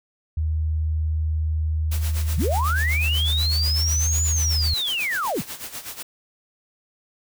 sine tone, 78.3 Hz, D#2, 11 cents sharp, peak -20 dBFS, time 0.37-4.74 s, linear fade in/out 5 ms
white noise with tremolo, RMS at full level -32 dBFS, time 1.91-6.03 s, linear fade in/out 10 ms, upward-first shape sine, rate 8.1 Hz, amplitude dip 75%
sine linear two-way sweep, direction up then down, 65.6 to 7040 to 65.6 Hz, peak -22 dBFS, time 2.36-5.42 s, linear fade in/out 20 ms, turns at 4.25 s
effects none

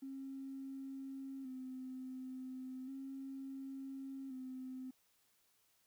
triangle tone with vibrato, 263.8 Hz, C4, 14 cents sharp, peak -40 dBFS, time 0.02-4.91 s, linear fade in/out 10 ms, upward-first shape square, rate 0.35 Hz, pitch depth 37 cents each way, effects tanh soft clip ceiling -42 dBFS + white hiss -75 dBFS RMS until 5.86 s

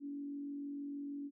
sine tone with frequency modulation, 284 Hz, C#4, 42 cents sharp, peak -40 dBFS, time 0-1.31 s, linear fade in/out 50 ms, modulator 46.5 Hz, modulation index 0.28, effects none

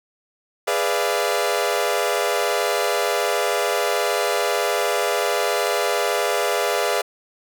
sawtooth chord, G# diminished seventh, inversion none, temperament equal with one note detuned, 415.3 / 493.9 / 587.3 / 685.3 Hz, G#4 / B4 / D5 / F5, 0 / 0 / 0 / -33 cents, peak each -21 dBFS, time 0.67-7.02 s, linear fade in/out 10 ms, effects none

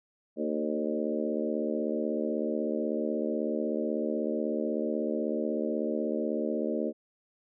harmonic tone with a mistuned harmonic, 76.2 Hz, D#2, 36 cents flat, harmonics 3 / 4 / 5 / 6 / 7 / 8, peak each -33 / -34 / -35 / -36 / -36 / -37 dBFS, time 0.36-6.93 s, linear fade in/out 50 ms, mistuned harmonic 7, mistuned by +19 cents, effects none

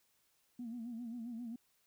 sine tone with vibrato, 234.7 Hz, A#3, 12 cents sharp, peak -40 dBFS, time 0.59-1.56 s, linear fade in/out 5 ms, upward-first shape sine, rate 7.5 Hz, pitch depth 88 cents each way, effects tanh soft clip ceiling -37 dBFS + white hiss -75 dBFS RMS until 1.86 s

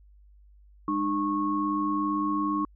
sine tone cluster, 205 / 302.6 / 1097 Hz, G#3 / D#4 / C#6, -22 / -48 / -18 cents, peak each -34 / -27 / -28 dBFS, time 0.88-2.65 s, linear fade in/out 2 ms, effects added 50 Hz sine -52 dBFS peak until 2.75 s

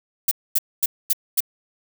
violet noise bursts, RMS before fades -18 dBFS, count 5, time 0.28-1.405 s, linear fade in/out 5 ms, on 33 ms, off 240 ms, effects none

